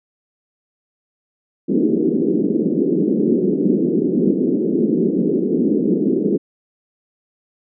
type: band-pass noise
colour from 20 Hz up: white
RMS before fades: -17 dBFS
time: 1.68-6.38 s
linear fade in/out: 20 ms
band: 180 to 410 Hz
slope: 48 dB/octave
effects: none